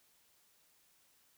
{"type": "silence", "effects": ["white hiss -70 dBFS RMS until 1.37 s"]}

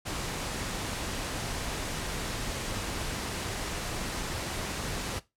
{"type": "noise", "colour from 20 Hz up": "pink", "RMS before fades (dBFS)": -34, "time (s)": [0.05, 5.2], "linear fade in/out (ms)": 20, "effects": ["noise-tail reverb RT60 0.2 s tail -17 dB re dry", "low-pass 10000 Hz 12 dB/octave"]}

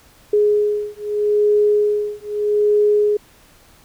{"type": "beating tone pair", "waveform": "sine", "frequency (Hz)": [416.9, 417.7], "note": ["G#4", "G#4"], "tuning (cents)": [7, 10], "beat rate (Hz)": 0.8, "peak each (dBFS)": -17, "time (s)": [0.33, 3.17], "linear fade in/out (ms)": 5, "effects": ["pink hiss -50 dBFS RMS until 3.84 s"]}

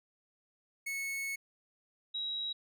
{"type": "tone pair in turn", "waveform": ["45% pulse", "sine"], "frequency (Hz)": [2201, 3851], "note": ["C#7", "B7"], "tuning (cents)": [-13, -44], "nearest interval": "minor seventh", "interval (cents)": 969, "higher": "second", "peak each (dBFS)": [-35, -34], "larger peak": "second", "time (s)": [[0.86, 1.36], [2.14, 2.53]], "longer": "first", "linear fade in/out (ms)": 10, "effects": []}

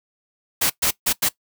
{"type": "noise bursts at uneven times", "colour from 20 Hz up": "white", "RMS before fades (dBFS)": -19, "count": 4, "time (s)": [[0.61, 0.7], [0.82, 0.91], [1.06, 1.13], [1.22, 1.29]], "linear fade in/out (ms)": 10, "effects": ["noise-tail reverb RT60 0.1 s tail -19 dB re dry"]}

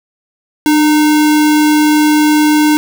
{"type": "tone with sample-and-hold", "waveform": "sine", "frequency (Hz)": 301.4, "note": "D4", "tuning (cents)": 45, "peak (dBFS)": -6, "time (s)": [0.66, 2.77], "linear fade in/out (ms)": 0, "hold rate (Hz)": 1225, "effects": []}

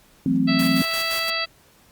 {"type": "chord", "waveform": "sine", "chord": "F# half-diminished seventh", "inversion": "third", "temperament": "equal", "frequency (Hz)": [164.81, 185, 220, 261.6], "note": ["E3", "F#3", "A3", "C4"], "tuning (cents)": [0, 0, 0, 0], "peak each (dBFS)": [-25, -25, -25, -19], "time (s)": [0.26, 0.82], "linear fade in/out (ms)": 2}
{"type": "harmonic tone", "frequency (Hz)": 659.3, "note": "E5", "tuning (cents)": 0, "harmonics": [1, 2, 3, 4, 5, 6, 7], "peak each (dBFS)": [-32, -30, -29, -29, -32, -33, -27], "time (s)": [0.47, 1.46], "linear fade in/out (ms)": 20}
{"type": "noise with tremolo", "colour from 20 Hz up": "white", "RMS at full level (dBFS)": -31, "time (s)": [0.59, 1.3], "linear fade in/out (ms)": 2, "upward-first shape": "square", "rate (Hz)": 5.8, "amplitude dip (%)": 60}
{"effects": ["pink hiss -55 dBFS RMS until 1.91 s", "Opus 48 kbps"]}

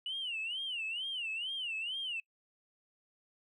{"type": "tone with vibrato", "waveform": "sine", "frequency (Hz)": 2891, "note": "F#7", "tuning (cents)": -41, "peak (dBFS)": -34, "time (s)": [0.06, 2.2], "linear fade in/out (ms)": 2, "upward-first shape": "sine", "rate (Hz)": 2.2, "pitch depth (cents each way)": 190, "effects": ["noise-tail reverb RT60 0.1 s tail -25 dB re dry", "tanh soft clip ceiling -31 dBFS"]}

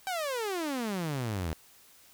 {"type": "exponential sweep", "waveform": "sawtooth", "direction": "down", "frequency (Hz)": [784, 75.8], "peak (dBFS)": -27, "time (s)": [0.07, 1.53], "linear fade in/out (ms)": 0, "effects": ["white hiss -58 dBFS RMS until 2.13 s"]}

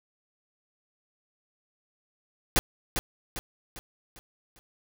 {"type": "noise with echo", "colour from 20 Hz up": "pink", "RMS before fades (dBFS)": -21, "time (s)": [2.56, 2.59], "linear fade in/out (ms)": 0, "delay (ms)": 400, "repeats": 5, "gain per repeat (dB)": -7, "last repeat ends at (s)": 4.59, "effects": []}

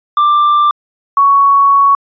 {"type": "tone pair in turn", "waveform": ["triangle", "sine"], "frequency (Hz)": [1182, 1115.7], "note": ["D6", "C#6"], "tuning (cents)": [11, 11], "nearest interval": "minor second", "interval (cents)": 100, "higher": "first", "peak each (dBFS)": -5, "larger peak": "neither", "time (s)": [[0.17, 0.71], [1.17, 1.95]], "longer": "second", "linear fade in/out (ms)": 2, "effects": ["resampled to 11025 Hz"]}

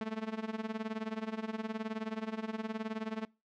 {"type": "tone with tremolo", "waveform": "sawtooth", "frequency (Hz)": 220, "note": "A3", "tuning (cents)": 0, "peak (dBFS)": -29, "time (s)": [0.01, 3.25], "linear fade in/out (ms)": 0, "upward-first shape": "sine", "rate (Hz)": 19, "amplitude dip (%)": 85, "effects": ["noise-tail reverb RT60 0.3 s tail -25 dB re dry", "low-pass 3000 Hz 12 dB/octave"]}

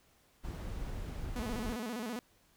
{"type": "noise", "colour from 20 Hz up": "brown", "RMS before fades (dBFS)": -40, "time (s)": [0.43, 1.76], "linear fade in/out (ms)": 20}
{"type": "tone with vibrato", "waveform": "sawtooth", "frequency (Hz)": 230, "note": "A#3", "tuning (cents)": -23, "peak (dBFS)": -33, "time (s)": [1.36, 2.19], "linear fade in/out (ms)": 0, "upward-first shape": "square", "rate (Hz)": 15, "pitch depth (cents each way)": 120}
{"effects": ["pink hiss -68 dBFS RMS until 2.56 s"]}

